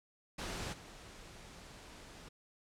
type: noise with level steps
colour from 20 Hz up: pink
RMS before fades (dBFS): -41 / -53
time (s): 0.38-2.29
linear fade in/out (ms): 10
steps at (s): 0.72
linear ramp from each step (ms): 20
effects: low-pass 8000 Hz 12 dB/octave